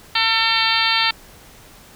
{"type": "harmonic tone with a mistuned harmonic", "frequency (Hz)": 450.4, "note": "A4", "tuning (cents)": 40, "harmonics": [2, 3, 4, 5, 6, 7, 8, 9, 10], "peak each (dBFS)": [-24, -24, -24, -24, -24, -24, -24, -24, -24], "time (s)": [0.15, 1.11], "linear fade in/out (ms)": 5, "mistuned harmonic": 10, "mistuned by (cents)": 17, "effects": ["pink hiss -45 dBFS RMS until 1.95 s"]}